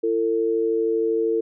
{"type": "tone pair together", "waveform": "sine", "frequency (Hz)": [337.2, 450.1], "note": ["E4", "A4"], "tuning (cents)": [39, 39], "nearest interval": "perfect fourth", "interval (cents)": 500, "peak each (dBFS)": [-24, -20], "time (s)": [0.03, 1.41], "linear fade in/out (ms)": 10, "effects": []}